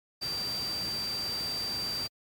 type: tone in noise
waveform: sine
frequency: 4690 Hz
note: D8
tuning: 3 cents flat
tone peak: -31 dBFS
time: 0.21-2.08 s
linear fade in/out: 20 ms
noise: pink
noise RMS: -40 dBFS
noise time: 0.21-2.08 s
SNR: +6 dB
effects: high-pass 80 Hz 12 dB/octave + MP3 96 kbps